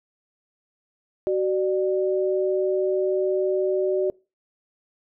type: tone pair together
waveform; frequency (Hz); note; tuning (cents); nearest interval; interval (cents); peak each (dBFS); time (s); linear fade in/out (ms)
sine; 376.3 / 597.3; F#4 / D5; +29 / +29; minor sixth; 800; -21 / -25; 1.27-4.1; 0
effects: noise-tail reverb RT60 0.3 s tail -24 dB re dry